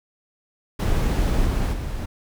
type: noise with level steps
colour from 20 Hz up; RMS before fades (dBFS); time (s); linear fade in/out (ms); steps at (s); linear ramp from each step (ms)
brown; -20 / -22 / -28; 0.79-2.06; 10; 1.45 / 1.72; 20
effects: none